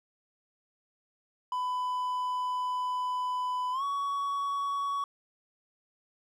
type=tone with pitch glide; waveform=triangle; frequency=1000 to 1122.5 Hz; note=B5 to C#6; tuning=+21 to +21 cents; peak=-27 dBFS; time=1.52-5.04 s; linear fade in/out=2 ms; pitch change=+200 cents; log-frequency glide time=3.72-3.83 s; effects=none